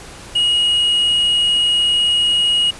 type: tone with quantisation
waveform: triangle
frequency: 2889 Hz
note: F#7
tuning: 42 cents flat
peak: -11 dBFS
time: 0.35-2.71 s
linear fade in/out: 10 ms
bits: 6
effects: pink hiss -36 dBFS RMS until 2.79 s + resampled to 24000 Hz